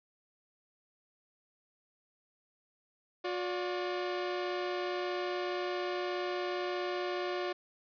sawtooth tone pair together, 359.4 / 580 Hz, F4 / D5, +50 / -22 cents, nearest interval minor sixth, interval 828 cents, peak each -30 / -35 dBFS, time 3.24-7.53 s, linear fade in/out 10 ms, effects resampled to 11025 Hz + 10-bit

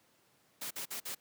white noise bursts, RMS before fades -40 dBFS, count 4, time 0.61-1.15 s, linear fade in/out 10 ms, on 99 ms, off 48 ms, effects pink hiss -69 dBFS RMS until 1.2 s + high-pass 150 Hz 12 dB/octave

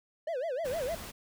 triangle tone with vibrato, 578 Hz, D5, 28 cents flat, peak -29 dBFS, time 0.27-0.95 s, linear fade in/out 5 ms, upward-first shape sine, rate 6.5 Hz, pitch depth 280 cents each way
pink noise, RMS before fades -43 dBFS, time 0.64-1.12 s, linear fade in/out 20 ms
effects none

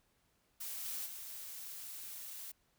blue noise with level steps, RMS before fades -43 / -41 / -47 dBFS, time 0.6-2.52 s, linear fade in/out 10 ms, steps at 0.84 / 1.05 s, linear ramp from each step 20 ms, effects pink hiss -75 dBFS RMS until 2.78 s

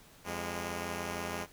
5% pulse tone pair together, 86.11 / 204.8 Hz, F2 / G#3, -24 / -24 cents, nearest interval octave + minor third, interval 1500 cents, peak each -27 dBFS, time 0.24-1.47 s, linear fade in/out 50 ms, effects pink hiss -58 dBFS RMS until 1.52 s

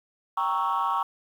sine chord, G diminished seventh, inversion none, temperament equal, 784 / 932.3 / 1108.7 / 1318.5 Hz, G5 / Bb5 / Db6 / Fb6, 0 / 0 / 0 / 0 cents, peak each -30 / -27 / -25 / -30 dBFS, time 0.37-1.03 s, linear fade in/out 5 ms, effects tanh soft clip ceiling -18 dBFS + 9-bit

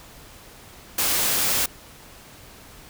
white noise, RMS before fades -22 dBFS, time 0.98-1.66 s, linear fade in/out 5 ms, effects pink hiss -46 dBFS RMS until 2.89 s

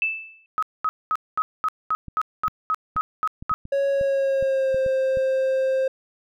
sine tone with exponential decay, 2637 Hz, E7, in tune, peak -17 dBFS, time 0.02-0.46 s, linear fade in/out 1 ms, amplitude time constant 95 ms
sine tone bursts, 1272 Hz, D#6, 38 cents sharp, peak -19 dBFS, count 12, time 0.58-3.54 s, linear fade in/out 0 ms, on 45 ms, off 220 ms
clicks, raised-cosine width 5 ms, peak -24 dBFS, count 11, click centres 2.083 / 2.48 / 2.961 / 3.425 / 3.515 / 3.654 / 4.012 / 4.426 / 4.745 / 4.863 / 5.172 s
triangle tone with pitch glide, 554.4 to 528.1 Hz, C#5 to C5, 0 to +16 cents, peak -17 dBFS, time 3.72-5.88 s, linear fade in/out 5 ms, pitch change -84 cents, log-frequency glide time 3.9-4.79 s
effects none

